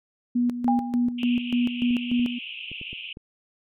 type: tone with tremolo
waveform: sine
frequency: 242.8 Hz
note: B3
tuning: 29 cents flat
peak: -19 dBFS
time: 0.35-2.39 s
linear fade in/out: 10 ms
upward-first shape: square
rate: 3.4 Hz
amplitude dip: 65%
type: tone with exponential decay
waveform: sine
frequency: 806 Hz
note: G5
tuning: 48 cents sharp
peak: -19 dBFS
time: 0.68-1.12 s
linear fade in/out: 0 ms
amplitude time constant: 95 ms
type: band-pass noise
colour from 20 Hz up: pink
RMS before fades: -37 dBFS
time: 1.18-3.13 s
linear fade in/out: 5 ms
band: 2500 to 3100 Hz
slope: 96 dB/octave
type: clicks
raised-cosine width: 3 ms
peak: -28 dBFS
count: 6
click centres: 1.908 / 2.195 / 2.716 / 2.814 / 2.93 / 3.171 s
effects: none